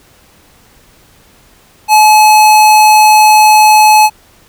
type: tone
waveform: square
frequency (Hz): 856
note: A5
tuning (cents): -48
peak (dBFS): -3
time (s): 1.88-4.1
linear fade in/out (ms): 50
effects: pink hiss -45 dBFS RMS until 4.48 s